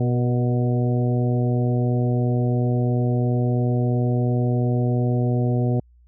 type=harmonic tone with a mistuned harmonic; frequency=122.9 Hz; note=B2; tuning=8 cents flat; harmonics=1 / 2 / 3 / 4 / 5 / 6; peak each=-19 / -25 / -29 / -31 / -33 / -35 dBFS; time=0-5.8 s; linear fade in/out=5 ms; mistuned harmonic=4; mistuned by=-30 cents; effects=added 60 Hz sine -50 dBFS peak until 6.07 s